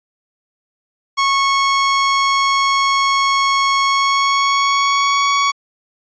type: tone with pitch glide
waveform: sawtooth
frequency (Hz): 1100 to 1120.5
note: C#6 to C#6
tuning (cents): -14 to +18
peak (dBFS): -9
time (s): 1.17-5.52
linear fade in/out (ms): 20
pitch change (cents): +32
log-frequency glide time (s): 3.84-5.31
effects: resampled to 16000 Hz